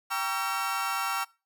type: chord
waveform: 35% pulse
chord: G diminished seventh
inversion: none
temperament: just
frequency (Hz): 784 / 940.8 / 1128.9 / 1354.7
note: G5 / Bb5 / Db6 / Fb6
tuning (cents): 0 / +16 / +31 / +47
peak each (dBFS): -33 / -34 / -33 / -29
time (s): 0.1-1.25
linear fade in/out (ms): 20
effects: noise-tail reverb RT60 0.3 s tail -22 dB re dry